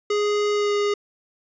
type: tone with pitch glide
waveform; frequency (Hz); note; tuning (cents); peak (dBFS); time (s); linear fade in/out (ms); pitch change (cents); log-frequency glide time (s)
square; 415 to 410.9; G#4 to G#4; -1 to -18; -20; 0.1-0.94; 5; -17; 0.53-0.73
effects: resampled to 16000 Hz + 10-bit